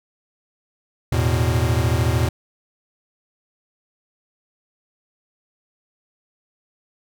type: chord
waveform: square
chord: E suspended fourth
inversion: none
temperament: equal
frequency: 82.41 / 110 / 123.47 Hz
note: E2 / A2 / B2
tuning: 0 / 0 / 0 cents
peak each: -22 dBFS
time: 1.12-2.29 s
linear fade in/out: 5 ms
effects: none